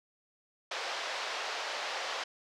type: band-pass noise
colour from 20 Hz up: pink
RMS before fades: -37 dBFS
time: 0.71-2.24 s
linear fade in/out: 5 ms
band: 550 to 5400 Hz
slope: 24 dB/octave
effects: none